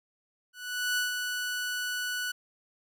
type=tone with ADSR envelope; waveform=sawtooth; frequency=1480 Hz; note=F#6; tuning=in tune; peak=-22 dBFS; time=0.53-2.32 s; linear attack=440 ms; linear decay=140 ms; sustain=-5 dB; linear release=10 ms; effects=none